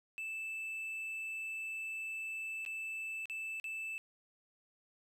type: tone with dropouts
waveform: triangle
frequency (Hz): 2637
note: E7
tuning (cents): 0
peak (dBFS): -37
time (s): 0.18-3.98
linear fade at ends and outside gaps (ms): 0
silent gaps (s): 2.651-2.662 / 3.256-3.298 / 3.599-3.642
effects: none